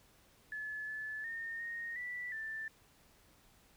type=tone with pitch steps; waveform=sine; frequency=1720 / 1732 / 1829 / 1859 / 1965 / 1770 Hz; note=A6 / A6 / A#6 / A#6 / B6 / A6; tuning=-40 / -28 / -33 / -5 / -9 / +10 cents; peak=-39 dBFS; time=0.52-2.68 s; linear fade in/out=2 ms; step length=360 ms; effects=pink hiss -66 dBFS RMS until 3.76 s